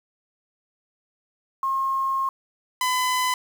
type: tone pair in turn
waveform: sine / sawtooth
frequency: 1074 / 1008.2 Hz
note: C6 / B5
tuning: +45 / +35 cents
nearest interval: minor second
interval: 110 cents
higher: first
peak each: -21 / -17 dBFS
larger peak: second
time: 1.63-2.29 / 2.81-3.34 s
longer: first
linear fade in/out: 2 ms
effects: 8-bit